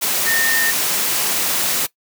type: tone in noise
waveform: sine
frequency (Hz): 1826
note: A#6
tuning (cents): -36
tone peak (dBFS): -17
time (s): 0.26-0.72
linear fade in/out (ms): 20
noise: white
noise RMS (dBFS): -19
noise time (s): 0.01-1.87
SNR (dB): -1
effects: noise-tail reverb RT60 0.1 s tail -19 dB re dry + high-pass 150 Hz 12 dB/octave